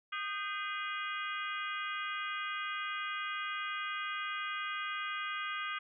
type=harmonic tone with a mistuned harmonic; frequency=410 Hz; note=G#4; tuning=22 cents flat; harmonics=3 / 4 / 5 / 6 / 7 / 8; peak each=-39 / -41 / -43 / -45 / -46 / -47 dBFS; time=0.12-5.79 s; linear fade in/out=10 ms; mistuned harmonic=4; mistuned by=-85 cents; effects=none